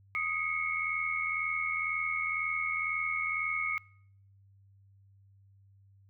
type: tone cluster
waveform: sine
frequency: 1249 / 2179 / 2261 Hz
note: D#6 / C#7 / C#7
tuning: +6 / -30 / +34 cents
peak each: -36 / -31 / -37 dBFS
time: 0.15-3.78 s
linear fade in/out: 0 ms
effects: noise-tail reverb RT60 0.7 s tail -26 dB re dry + added 98 Hz sine -58 dBFS peak until 6.09 s